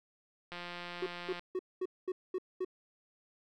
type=click train; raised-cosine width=0.3 ms; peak=-27 dBFS; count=154; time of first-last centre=0.52-1.394 s; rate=175 Hz
type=tone bursts; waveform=triangle; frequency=370 Hz; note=F#4; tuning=in tune; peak=-30 dBFS; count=7; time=1.02-2.648 s; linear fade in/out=5 ms; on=44 ms; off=220 ms
effects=none